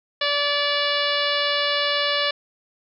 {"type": "harmonic tone with a mistuned harmonic", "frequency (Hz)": 578, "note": "D5", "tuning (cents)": -28, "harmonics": [1, 2, 3, 4, 5, 6, 7, 8, 9], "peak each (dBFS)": [-26, -28, -27, -30, -27, -28, -29, -33, -35], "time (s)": [0.21, 2.31], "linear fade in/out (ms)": 5, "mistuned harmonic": 8, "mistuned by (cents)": -35, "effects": []}